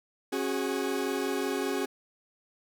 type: chord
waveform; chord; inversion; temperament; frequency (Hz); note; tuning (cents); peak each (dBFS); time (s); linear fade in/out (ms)
40% pulse; C# suspended fourth; none; equal with one note detuned; 272.4 / 370 / 415.3; C#4 / F#4 / G#4; -30 / 0 / 0; -32; 0.32-1.86; 10
effects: none